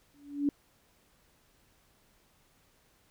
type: tone with exponential growth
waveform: sine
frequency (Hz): 286.4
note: D4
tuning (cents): -43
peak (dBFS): -22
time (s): 0.14-0.49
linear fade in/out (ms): 2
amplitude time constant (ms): 75
effects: pink hiss -67 dBFS RMS until 3.1 s